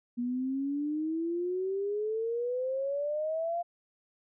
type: exponential sweep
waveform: sine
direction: up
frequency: 238.9 to 698.5 Hz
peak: -29 dBFS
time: 0.17-3.63 s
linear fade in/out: 20 ms
effects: none